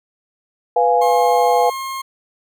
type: chord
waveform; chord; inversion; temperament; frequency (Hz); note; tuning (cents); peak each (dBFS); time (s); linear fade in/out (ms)
sine; F diminished; second; equal; 493.9 / 698.5 / 830.6; Cb5 / F5 / Ab5; 0 / 0 / 0; -16; 0.76-1.7; 5
type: tone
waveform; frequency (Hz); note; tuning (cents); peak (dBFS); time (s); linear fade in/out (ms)
40% pulse; 1070; C6; +38; -23; 1.01-2.02; 10
effects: none